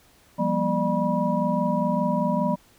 sine tone cluster, 173.4 / 198.4 / 240.6 / 599 / 971 Hz, F3 / G3 / B3 / D5 / B5, -12 / +21 / -45 / +34 / -30 cents, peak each -27 dBFS, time 0.38-2.56 s, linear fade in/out 20 ms, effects pink hiss -57 dBFS RMS until 2.78 s

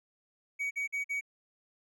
triangle tone bursts, 2257 Hz, C#7, 31 cents sharp, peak -29 dBFS, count 4, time 0.59-1.211 s, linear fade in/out 20 ms, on 120 ms, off 47 ms, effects none

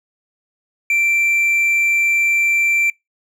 triangle tone, 2349 Hz, D7, in tune, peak -12 dBFS, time 0.9-2.9 s, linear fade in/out 2 ms, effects noise-tail reverb RT60 0.2 s tail -26 dB re dry

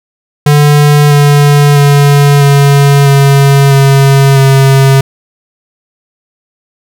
square tone with pitch steps, 146.83 / 144.89 / 142.98 / 141.09 / 139.23 / 137.39 / 135.58 Hz, D3 / D3 / D3 / C#3 / C#3 / C#3 / C#3, 0 / -23 / -46 / +31 / +8 / -15 / -38 cents, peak -3 dBFS, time 0.46-5.01 s, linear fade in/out 5 ms, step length 650 ms, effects none

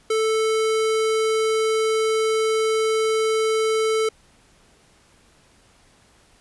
square tone, 440 Hz, A4, in tune, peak -19 dBFS, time 0.1-4.09 s, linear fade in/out 5 ms, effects pink hiss -56 dBFS RMS until 6.4 s + resampled to 24000 Hz

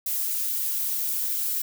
violet noise with flanger, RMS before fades -27 dBFS, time 0.06-1.62 s, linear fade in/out 5 ms, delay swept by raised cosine 1.1 to 6.6 ms, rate 3.8 Hz, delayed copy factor -0.95, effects none

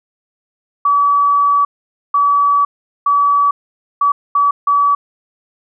sine tone bursts at uneven times, 1144 Hz, D6, 46 cents flat, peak -9 dBFS, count 6, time 0.85-1.65 / 2.14-2.65 / 3.06-3.51 / 4.01-4.12 / 4.35-4.51 / 4.67-4.95 s, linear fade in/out 5 ms, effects none

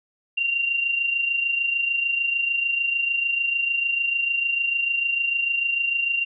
sine tone with amplitude modulation, 2768 Hz, F7, 16 cents flat, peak -18 dBFS, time 0.37-6.25 s, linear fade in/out 10 ms, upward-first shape sine, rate 26.7 Hz, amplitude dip 55%, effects none

